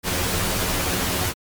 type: noise with comb filter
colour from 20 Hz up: pink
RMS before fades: -23 dBFS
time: 0.03-1.34 s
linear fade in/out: 50 ms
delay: 11 ms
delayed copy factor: +0.85
effects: MP3 96 kbps